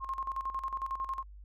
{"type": "tone with tremolo", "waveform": "sine", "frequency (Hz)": 1069, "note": "C6", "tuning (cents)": 37, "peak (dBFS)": -31, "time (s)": [0, 1.24], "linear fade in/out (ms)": 50, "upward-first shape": "square", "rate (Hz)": 11, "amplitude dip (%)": 70, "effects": ["added 50 Hz sine -47 dBFS peak until 1.44 s"]}